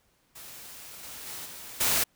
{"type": "noise with level steps", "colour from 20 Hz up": "white", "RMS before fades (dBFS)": [-45, -42, -39, -43, -25], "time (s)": [0.35, 2.04], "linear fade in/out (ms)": 10, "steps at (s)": [1.03, 1.26, 1.45, 1.8], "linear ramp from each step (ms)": 10, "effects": ["pink hiss -68 dBFS RMS until 2.15 s"]}